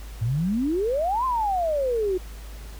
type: exponential two-way sweep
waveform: sine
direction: up then down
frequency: 104.8 to 1062 to 357.6 Hz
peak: -21 dBFS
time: 0.21-2.18 s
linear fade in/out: 10 ms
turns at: 1.25 s
effects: added 52 Hz sine -36 dBFS peak until 2.79 s + pink hiss -47 dBFS RMS until 2.79 s